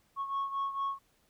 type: beating tone pair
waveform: sine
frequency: 1100 / 1104.4 Hz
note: C#6 / C#6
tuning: -14 / -7 cents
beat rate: 4.4 Hz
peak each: -31 / -36 dBFS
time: 0.16-0.99 s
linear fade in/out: 50 ms
effects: tanh soft clip ceiling -28 dBFS + pink hiss -70 dBFS RMS until 1.29 s